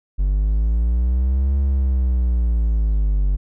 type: linear two-way sweep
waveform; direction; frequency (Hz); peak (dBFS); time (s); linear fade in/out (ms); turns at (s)
triangle; up then down; 46.83 to 69.3 to 46.83; -13; 0.18-3.37; 20; 1.58
effects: none